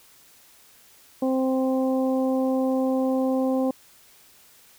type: harmonic tone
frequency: 261.6 Hz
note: C4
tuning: in tune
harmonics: 1 / 2 / 3 / 4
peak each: -22 / -25 / -33 / -39 dBFS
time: 1.22-3.71 s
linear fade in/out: 5 ms
effects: white hiss -54 dBFS RMS until 4.78 s